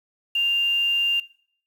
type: tone with quantisation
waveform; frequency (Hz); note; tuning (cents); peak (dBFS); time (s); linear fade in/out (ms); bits
sine; 2794; F7; 0; -19; 0.35-1.2; 5; 7
effects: noise-tail reverb RT60 0.6 s tail -20 dB re dry